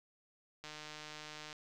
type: click train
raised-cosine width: 0.2 ms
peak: -30 dBFS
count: 136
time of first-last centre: 0.64-1.528 s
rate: 152 Hz
effects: none